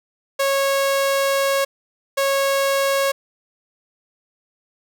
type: tone bursts at uneven times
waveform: sawtooth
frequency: 550 Hz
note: C#5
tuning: 14 cents flat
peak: -13 dBFS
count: 2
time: 0.39-1.65 / 2.17-3.12 s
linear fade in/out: 10 ms
effects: none